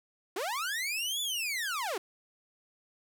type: linear two-way sweep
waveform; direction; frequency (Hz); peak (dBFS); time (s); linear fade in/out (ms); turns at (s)
sawtooth; up then down; 329.6 to 3507 to 329.6; -28; 0.36-1.98; 5; 1.21
effects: none